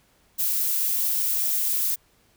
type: noise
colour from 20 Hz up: violet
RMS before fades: -24 dBFS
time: 0.38-1.96 s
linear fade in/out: 20 ms
effects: pink hiss -62 dBFS RMS until 2.36 s